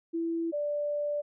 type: tone pair in turn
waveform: sine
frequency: 332.3 / 586.7 Hz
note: E4 / D5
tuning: +14 / -2 cents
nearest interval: minor seventh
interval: 984 cents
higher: second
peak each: -28 dBFS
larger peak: neither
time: 0.13-0.52 / 0.52-1.22 s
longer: second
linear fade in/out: 20 ms
effects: none